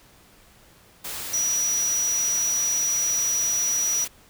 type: tone in noise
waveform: sine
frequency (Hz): 5830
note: F#8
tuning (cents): -26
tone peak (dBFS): -21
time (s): 1.33-4.05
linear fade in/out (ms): 10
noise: white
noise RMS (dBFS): -33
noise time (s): 1.04-4.08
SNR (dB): +9
effects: pink hiss -54 dBFS RMS until 4.29 s